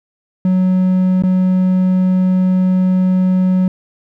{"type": "tone with dropouts", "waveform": "triangle", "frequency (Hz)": 185, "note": "F#3", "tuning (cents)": 0, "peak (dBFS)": -8, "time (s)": [0.45, 3.68], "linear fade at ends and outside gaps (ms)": 2, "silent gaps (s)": [1.223, 1.236], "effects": []}